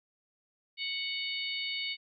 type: harmonic tone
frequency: 740 Hz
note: F#5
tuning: in tune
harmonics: 3 / 4 / 5 / 6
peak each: -37 / -38 / -39 / -40 dBFS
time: 0.77-1.97 s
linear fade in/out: 50 ms
effects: none